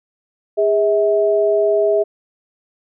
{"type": "tone pair together", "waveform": "sine", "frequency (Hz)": [409.1, 645.7], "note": ["G#4", "E5"], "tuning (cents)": [-26, -36], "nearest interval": "minor sixth", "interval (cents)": 790, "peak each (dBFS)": -15, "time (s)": [0.57, 2.04], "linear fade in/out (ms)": 20, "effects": []}